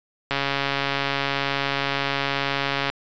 click train, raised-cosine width 0.3 ms, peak -7 dBFS, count 361, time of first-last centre 0.31-2.9 s, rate 139 Hz, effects resampled to 16000 Hz

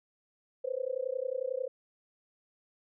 sine tone with amplitude modulation, 517 Hz, C5, 21 cents flat, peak -27 dBFS, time 0.64-1.68 s, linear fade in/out 10 ms, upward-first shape sine, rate 31.1 Hz, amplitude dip 100%, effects none

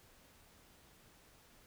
silence, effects pink hiss -64 dBFS RMS until 1.66 s

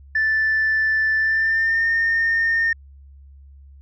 sine tone with pitch glide, 1760 to 1824.2 Hz, A6 to A#6, 0 to -38 cents, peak -15 dBFS, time 0.15-2.73 s, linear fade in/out 5 ms, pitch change +62 cents, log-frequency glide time 1.17-1.87 s, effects tanh soft clip ceiling -13 dBFS + added 69 Hz sine -42 dBFS peak until 3.81 s

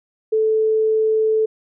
sine tone, 437.7 Hz, A4, 9 cents flat, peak -14 dBFS, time 0.32-1.46 s, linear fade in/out 10 ms, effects none

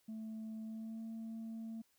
sine tone with pitch glide, 220 to 224.6 Hz, A3 to A3, 0 to +36 cents, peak -40 dBFS, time 0.08-1.82 s, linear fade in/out 10 ms, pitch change +36 cents, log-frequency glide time 0.63-1.04 s, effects tanh soft clip ceiling -41 dBFS + white hiss -75 dBFS RMS until 1.98 s

